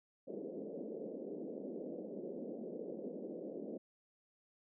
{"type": "band-pass noise", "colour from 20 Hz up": "white", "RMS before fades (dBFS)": -45, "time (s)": [0.27, 3.78], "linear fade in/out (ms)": 10, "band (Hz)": [190, 540], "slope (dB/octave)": 48, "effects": []}